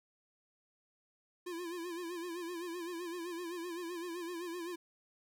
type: tone with vibrato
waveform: square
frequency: 345.1 Hz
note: F4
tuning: 21 cents flat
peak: -40 dBFS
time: 1.46-4.76 s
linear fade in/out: 10 ms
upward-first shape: sine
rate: 7.8 Hz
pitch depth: 82 cents each way
effects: none